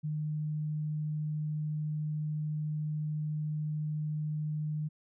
sine tone, 152.3 Hz, D#3, 37 cents flat, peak -31 dBFS, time 0.03-4.89 s, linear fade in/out 20 ms, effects none

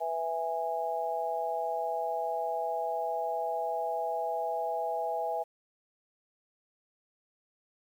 sine chord, E major, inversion second, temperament just, 494.4 / 659.3 / 824.1 Hz, B4 / E5 / G#5, +2 / 0 / -14 cents, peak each -37 / -33 / -33 dBFS, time 0-5.44 s, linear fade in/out 20 ms, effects 10-bit

